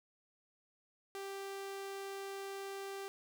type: tone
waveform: sawtooth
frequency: 392.6 Hz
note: G4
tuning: 3 cents sharp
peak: -38 dBFS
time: 1.15-3.08 s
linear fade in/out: 0 ms
effects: none